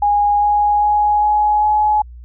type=tone with pitch steps; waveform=sine; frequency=823 / 828.7 / 834.5 / 840.3 / 846.1 Hz; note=G#5 / G#5 / G#5 / G#5 / G#5; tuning=-16 / -4 / +8 / +20 / +32 cents; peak=-11 dBFS; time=0.02-2.02 s; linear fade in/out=5 ms; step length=400 ms; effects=added 60 Hz sine -33 dBFS peak until 2.24 s

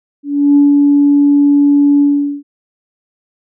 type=tone with ADSR envelope; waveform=sine; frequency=286.3 Hz; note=D4; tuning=44 cents flat; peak=-3 dBFS; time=0.23-2.43 s; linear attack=330 ms; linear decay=160 ms; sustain=-2 dB; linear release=420 ms; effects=tanh soft clip ceiling 0 dBFS

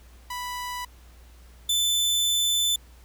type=tone pair in turn; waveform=sawtooth; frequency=987.8 / 3520 Hz; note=B5 / A7; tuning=0 / 0 cents; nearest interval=octave + minor seventh; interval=2200 cents; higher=second; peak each=-27 / -18 dBFS; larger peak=second; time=0.3-0.85 / 1.69-2.76 s; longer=second; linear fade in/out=5 ms; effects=added 60 Hz sine -48 dBFS peak until 3.04 s + pink hiss -57 dBFS RMS until 3.04 s

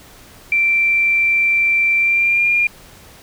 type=tone with pitch glide; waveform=sine; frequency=2349 to 2408 Hz; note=D7 to D7; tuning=0 to +43 cents; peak=-12 dBFS; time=0.52-2.67 s; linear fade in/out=2 ms; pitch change=+43 cents; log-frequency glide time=1.98-2.49 s; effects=pink hiss -43 dBFS RMS until 3.22 s

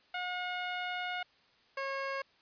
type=tone pair in turn; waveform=15% pulse; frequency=722 / 544.8 Hz; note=F#5 / C#5; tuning=-43 / -30 cents; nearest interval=perfect fourth; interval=487 cents; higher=first; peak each=-28 dBFS; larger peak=neither; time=0.14-1.23 / 1.77-2.22 s; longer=first; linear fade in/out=5 ms; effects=white hiss -66 dBFS RMS until 2.41 s + resampled to 11025 Hz

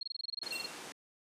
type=tone bursts; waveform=sine; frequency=4270 Hz; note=C8; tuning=34 cents sharp; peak=-35 dBFS; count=15; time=0.01-0.661 s; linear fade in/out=5 ms; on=21 ms; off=24 ms
type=low-pass noise; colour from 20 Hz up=pink; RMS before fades=-45 dBFS; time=0.43-0.92 s; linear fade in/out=0 ms; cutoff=10000 Hz; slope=24 dB/octave
type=tone with exponential decay; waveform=square; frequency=2729 Hz; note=F7; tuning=41 cents flat; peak=-36 dBFS; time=0.52-0.9 s; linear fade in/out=5 ms; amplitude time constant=81 ms
effects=high-pass 300 Hz 12 dB/octave + resampled to 32000 Hz

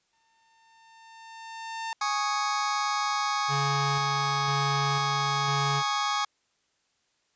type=tone with exponential growth; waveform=sawtooth; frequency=900 Hz; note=A5; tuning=39 cents sharp; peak=-27 dBFS; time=0.13-1.93 s; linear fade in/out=1 ms; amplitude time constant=390 ms
type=chord; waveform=sawtooth; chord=Ab suspended fourth; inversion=none; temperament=just; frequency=830.6 / 1107.5 / 1245.9 Hz; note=Ab5 / Db6 / Eb6; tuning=0 / -2 / +2 cents; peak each=-26 dBFS; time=2.01-6.25 s; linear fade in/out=5 ms
type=tone with tremolo; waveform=square; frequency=141.1 Hz; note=C#3; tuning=31 cents sharp; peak=-29 dBFS; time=3.48-5.83 s; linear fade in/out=50 ms; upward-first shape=square; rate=1 Hz; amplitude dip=35%
effects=white hiss -72 dBFS RMS until 7.35 s + resampled to 16000 Hz

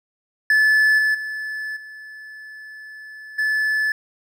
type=tone with level steps; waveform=triangle; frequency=1733 Hz; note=A6; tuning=27 cents flat; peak=-11 / -14 / -24 / -34 / -16 dBFS; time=0.5-3.92 s; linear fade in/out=2 ms; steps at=0.98 / 1.14 / 1.76 / 3.38 s; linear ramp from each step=10 ms; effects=none

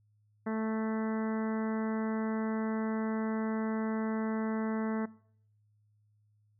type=harmonic tone; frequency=220 Hz; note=A3; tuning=in tune; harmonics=1 / 2 / 3 / 4 / 5 / 6 / 7 / 8 / 9; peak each=-32 / -38 / -42 / -44 / -46 / -48 / -49 / -50 / -51 dBFS; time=0.46-5.06 s; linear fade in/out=10 ms; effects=noise-tail reverb RT60 0.6 s tail -21 dB re dry + added 105 Hz sine -66 dBFS peak until 6.59 s

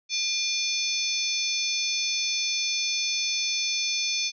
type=harmonic tone with a mistuned harmonic; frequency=880 Hz; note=A5; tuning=in tune; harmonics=3 / 4 / 5 / 6 / 7; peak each=-31 / -31 / -31 / -31 / -31 dBFS; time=0.09-4.32 s; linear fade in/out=50 ms; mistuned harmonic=3; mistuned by=-150 cents; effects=none

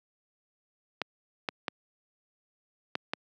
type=clicks; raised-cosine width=0.3 ms; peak=-13 dBFS; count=5; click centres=1.017 / 1.488 / 1.682 / 2.954 / 3.135 s; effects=high-pass 200 Hz 12 dB/octave

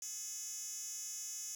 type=tone with high-pass filter; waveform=10% pulse; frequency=426.8 Hz; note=G#4; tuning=47 cents sharp; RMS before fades=-44 dBFS; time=0.02-1.55 s; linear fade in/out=2 ms; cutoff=6500 Hz; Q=3.6; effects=none

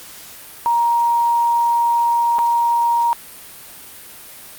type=tone with dropouts; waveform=sine; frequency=940 Hz; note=A#5; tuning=14 cents sharp; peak=-13 dBFS; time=0.66-3.13 s; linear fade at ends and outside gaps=0 ms; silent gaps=2.385-2.39 s; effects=white hiss -38 dBFS RMS until 4.58 s + Opus 48 kbps

